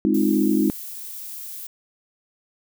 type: chord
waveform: sine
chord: F minor seventh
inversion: first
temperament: equal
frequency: 207.7 / 261.6 / 311.1 / 349.2 Hz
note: Ab3 / C4 / Eb4 / F4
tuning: 0 / 0 / 0 / 0 cents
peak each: -21 / -23 / -20 / -25 dBFS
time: 0.05-0.7 s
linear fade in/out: 0 ms
type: noise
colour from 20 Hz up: violet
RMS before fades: -35 dBFS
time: 0.14-1.67 s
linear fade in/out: 5 ms
effects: none